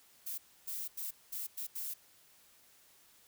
violet noise bursts at uneven times, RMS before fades -40 dBFS, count 6, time 0.26-0.38 / 0.67-0.88 / 0.97-1.11 / 1.32-1.47 / 1.57-1.67 / 1.75-1.94 s, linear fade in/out 10 ms, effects white hiss -64 dBFS RMS until 3.27 s

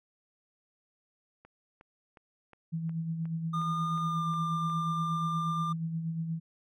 click train, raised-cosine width 0.5 ms, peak -38 dBFS, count 10, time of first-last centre 1.45-4.699 s, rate 2.77 Hz
sine tone with tremolo, 163.6 Hz, E3, 13 cents flat, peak -29 dBFS, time 2.72-6.4 s, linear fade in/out 20 ms, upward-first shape sine, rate 8.4 Hz, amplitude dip 45%
triangle tone with pitch glide, 1215 to 1194.8 Hz, D#6 to D6, -42 to +29 cents, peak -29 dBFS, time 3.53-5.73 s, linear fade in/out 10 ms, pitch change -29 cents, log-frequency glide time 4-4.28 s
effects none

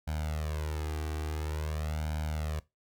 sawtooth tone with flanger, 76.9 Hz, D#2, 20 cents flat, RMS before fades -34 dBFS, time 0.07-2.6 s, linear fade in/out 10 ms, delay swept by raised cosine 1.3 to 2.6 ms, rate 0.48 Hz, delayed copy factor +1, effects noise-tail reverb RT60 0.2 s tail -19 dB re dry

